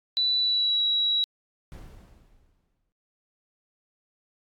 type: tone with pitch glide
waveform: sine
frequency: 3968 to 3884 Hz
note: B7 to B7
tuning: +7 to -30 cents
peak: -21 dBFS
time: 0.17-1.24 s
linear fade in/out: 0 ms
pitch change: -37 cents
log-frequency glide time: 0.39-0.83 s
type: noise with exponential decay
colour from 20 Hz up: brown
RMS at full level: -39 dBFS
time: 1.72-2.92 s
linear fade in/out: 0 ms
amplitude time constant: 260 ms
effects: AAC 64 kbps